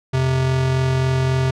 square tone pair together, 87.47 / 131.2 Hz, F2 / C3, +3 / +5 cents, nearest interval perfect fifth, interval 702 cents, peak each -27 / -17 dBFS, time 0.13-1.51 s, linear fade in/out 10 ms, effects low-pass 6000 Hz 12 dB/octave

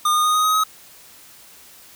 square tone with pitch steps, 1216 / 1226.6 / 1237.3 / 1248 / 1258.9 / 1269.8 Hz, D#6 / D#6 / D#6 / D#6 / D#6 / D#6, -40 / -25 / -10 / +5 / +20 / +35 cents, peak -16 dBFS, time 0.05-0.638 s, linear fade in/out 5 ms, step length 98 ms, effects white hiss -46 dBFS RMS until 1.95 s

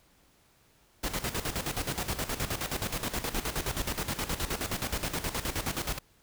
pink noise with tremolo, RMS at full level -31 dBFS, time 1.03-5.99 s, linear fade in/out 10 ms, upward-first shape square, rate 9.5 Hz, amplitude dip 70%, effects pink hiss -64 dBFS RMS until 6.22 s

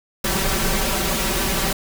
pink noise with comb filter, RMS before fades -21 dBFS, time 0.24-1.73 s, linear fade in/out 5 ms, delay 5.2 ms, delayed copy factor +0.95, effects none

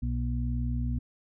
harmonic tone, 60.5 Hz, B1, 35 cents flat, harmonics 1 / 2 / 4, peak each -29 / -32 / -35 dBFS, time 0.02-0.99 s, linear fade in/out 10 ms, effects none

